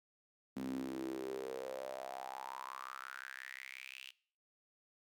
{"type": "tone with high-pass filter sweep", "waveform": "sawtooth", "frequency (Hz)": 65.6, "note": "C2", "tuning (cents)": 5, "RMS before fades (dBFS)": -45, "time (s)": [0.56, 4.11], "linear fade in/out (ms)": 10, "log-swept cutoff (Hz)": [230, 2900], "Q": 7.1, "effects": ["noise-tail reverb RT60 0.5 s tail -21 dB re dry"]}